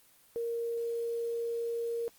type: tone with quantisation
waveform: sine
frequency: 466.2 Hz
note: A#4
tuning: in tune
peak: -31 dBFS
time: 0.36-2.08 s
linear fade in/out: 0 ms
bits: 9
effects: white hiss -62 dBFS RMS until 2.18 s + Opus 24 kbps